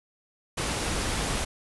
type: low-pass noise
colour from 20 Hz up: pink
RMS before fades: -29 dBFS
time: 0.57-1.45 s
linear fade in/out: 10 ms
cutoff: 11000 Hz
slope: 96 dB/octave
effects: none